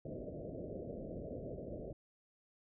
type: low-pass noise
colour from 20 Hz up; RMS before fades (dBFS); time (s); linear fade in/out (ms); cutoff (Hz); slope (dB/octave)
white; -45; 0.05-1.93; 2; 640; 96
effects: none